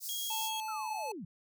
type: high-pass noise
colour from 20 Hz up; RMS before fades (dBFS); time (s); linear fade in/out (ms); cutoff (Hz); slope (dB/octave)
white; -40; 0-0.51; 50; 4500; 48
type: tone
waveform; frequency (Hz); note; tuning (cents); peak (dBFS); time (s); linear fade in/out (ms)
sawtooth; 3286; G#7; -19; -34; 0.09-0.6; 0
type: tone with pitch glide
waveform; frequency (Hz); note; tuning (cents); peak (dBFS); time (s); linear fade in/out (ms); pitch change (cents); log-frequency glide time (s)
square; 880 to 863.9; A5 to A5; 0 to -32; -37; 0.3-1.12; 5; -32; 0.47-0.77
type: linear sweep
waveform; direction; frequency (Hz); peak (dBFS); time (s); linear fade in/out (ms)
sine; down; 1386 to 141.2; -40; 0.68-1.25; 5
effects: none